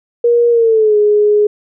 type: tone with pitch glide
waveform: sine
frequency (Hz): 474.3 to 417.7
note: A#4 to G#4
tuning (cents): +30 to +10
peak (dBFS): -7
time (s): 0.24-1.47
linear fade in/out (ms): 5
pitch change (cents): -220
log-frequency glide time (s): 0.5-0.97
effects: none